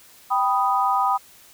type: chord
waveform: sine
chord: G augmented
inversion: none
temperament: equal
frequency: 784 / 987.8 / 1244.5 Hz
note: G5 / B5 / D#6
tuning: 0 / 0 / 0 cents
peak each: -22 dBFS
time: 0.3-1.18 s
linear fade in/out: 20 ms
effects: white hiss -50 dBFS RMS until 1.53 s